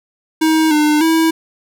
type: tone with pitch steps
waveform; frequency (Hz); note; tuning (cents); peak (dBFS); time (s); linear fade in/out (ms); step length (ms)
square; 317.1 / 301.2 / 324.2; D#4 / D4 / E4; +33 / +44 / -29; -11; 0.41-1.31; 10; 300
effects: none